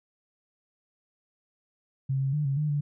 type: tone with pitch steps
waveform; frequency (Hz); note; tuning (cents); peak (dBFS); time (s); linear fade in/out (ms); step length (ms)
sine; 134.6 / 135.5 / 149.3 / 137.2 / 150.9 / 145.5; C3 / C#3 / D3 / C#3 / D3 / D3; +49 / -39 / +29 / -17 / +47 / -16; -24; 2.09-2.81; 10; 120
effects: none